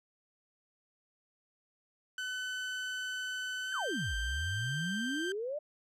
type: tone with pitch glide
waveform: 30% pulse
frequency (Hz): 1509 to 1567.6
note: F#6 to G6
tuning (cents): +34 to 0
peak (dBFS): -33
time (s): 2.18-5.32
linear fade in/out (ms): 2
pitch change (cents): +66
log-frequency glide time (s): 3.62-3.91
type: exponential two-way sweep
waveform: sine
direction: down then up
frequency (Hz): 1721 to 51.91 to 620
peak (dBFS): -34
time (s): 3.72-5.59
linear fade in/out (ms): 10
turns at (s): 4.16
effects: low-pass 8000 Hz 12 dB/octave